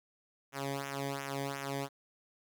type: tone with flanger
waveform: sawtooth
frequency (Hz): 138.59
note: C#3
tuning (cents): 0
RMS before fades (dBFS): -38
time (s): 0.52-1.89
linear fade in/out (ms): 50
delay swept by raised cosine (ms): 0.22 to 0.75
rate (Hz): 2.8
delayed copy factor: -0.95
effects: none